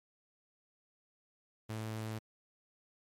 sawtooth tone, 110 Hz, A2, in tune, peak -34 dBFS, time 1.69-2.19 s, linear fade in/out 10 ms, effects MP3 64 kbps

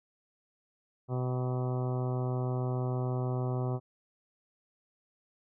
harmonic tone with a mistuned harmonic, 126.5 Hz, B2, 42 cents sharp, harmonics 1 / 2 / 3 / 4 / 5 / 6 / 7 / 8 / 9 / 10, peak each -30 / -40 / -38 / -43 / -43 / -44 / -51 / -49 / -49 / -54 dBFS, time 1.08-3.8 s, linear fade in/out 50 ms, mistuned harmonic 8, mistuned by -28 cents, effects none

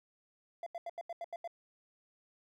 triangle tone bursts, 682 Hz, F5, 41 cents flat, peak -36 dBFS, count 8, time 0.63-1.476 s, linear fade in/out 2 ms, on 34 ms, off 82 ms, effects none

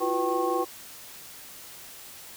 sine tone cluster, 337.7 / 362.6 / 492.9 / 774 / 1087 Hz, E4 / F#4 / B4 / G5 / C#6, +42 / -35 / -3 / -22 / -34 cents, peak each -30 dBFS, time 0-0.65 s, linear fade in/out 20 ms, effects white hiss -45 dBFS RMS until 2.36 s

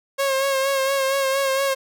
sawtooth tone with vibrato, 542 Hz, C#5, 39 cents flat, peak -15 dBFS, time 0.18-1.75 s, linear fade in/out 20 ms, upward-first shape sine, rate 4.3 Hz, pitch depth 36 cents each way, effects none

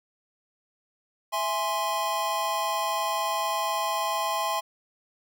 square chord, E augmented, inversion none, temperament equal, 659.3 / 830.6 / 1046.5 Hz, E5 / G#5 / B#5, 0 / 0 / 0 cents, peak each -33 / -31 / -29 dBFS, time 1.32-4.61 s, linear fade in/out 20 ms, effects none

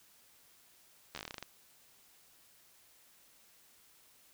slowing click train, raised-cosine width 0.2 ms, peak -24 dBFS, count 12, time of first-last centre 1.15-1.427 s, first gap 12 ms, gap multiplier 1.14, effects white hiss -64 dBFS RMS until 4.33 s

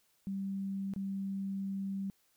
sine tone with dropouts, 195.1 Hz, G3, 8 cents flat, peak -34 dBFS, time 0.27-2.1 s, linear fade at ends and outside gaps 0 ms, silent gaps 0.937-0.962 s, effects white hiss -72 dBFS RMS until 2.36 s

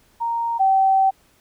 sine tone pair in turn, 930 / 770.8 Hz, A#5 / G5, -4 / -29 cents, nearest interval minor third, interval 325 cents, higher first, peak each -20 / -13 dBFS, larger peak second, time 0.2-0.59 / 0.59-1.11 s, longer second, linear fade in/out 20 ms, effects pink hiss -58 dBFS RMS until 1.4 s

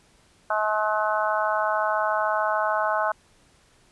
harmonic tone, 213.6 Hz, G#3, 49 cents sharp, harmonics 3 / 4 / 5 / 6 / 7, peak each -26 / -27 / -28 / -29 / -29 dBFS, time 0.5-3.12 s, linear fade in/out 5 ms, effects pink hiss -59 dBFS RMS until 3.91 s + resampled to 24000 Hz

